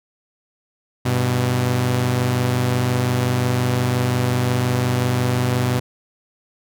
sawtooth tone pair together, 98.82 / 124.5 Hz, G2 / B2, +14 / +14 cents, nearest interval major third, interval 400 cents, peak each -20 / -14 dBFS, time 1.05-5.8 s, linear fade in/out 10 ms, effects none

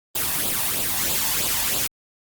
white noise with flanger, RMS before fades -23 dBFS, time 0.15-1.87 s, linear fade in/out 5 ms, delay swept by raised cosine 0.25 to 1.15 ms, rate 3.1 Hz, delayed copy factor +0.6, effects Opus 32 kbps

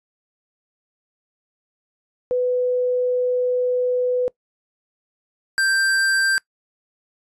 sine / square tone pair in turn, 498.2 / 1573.9 Hz, B4 / G6, +15 / +7 cents, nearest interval octave + minor sixth, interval 1992 cents, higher second, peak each -17 dBFS, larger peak neither, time 2.31-4.28 / 5.58-6.38 s, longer first, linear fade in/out 0 ms, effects noise-tail reverb RT60 0.1 s tail -23 dB re dry + resampled to 24000 Hz

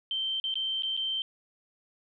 sine tone with dropouts, 3121 Hz, G7, 8 cents flat, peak -28 dBFS, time 0.11-1.22 s, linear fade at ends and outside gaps 1 ms, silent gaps 0.4-0.44 / 0.541-0.555 / 0.823-0.833 / 0.967-0.974 s, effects none

